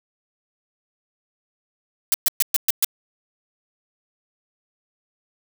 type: noise bursts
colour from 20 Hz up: blue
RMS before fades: -17 dBFS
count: 6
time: 2.12-2.846 s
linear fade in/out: 0 ms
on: 21 ms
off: 120 ms
effects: none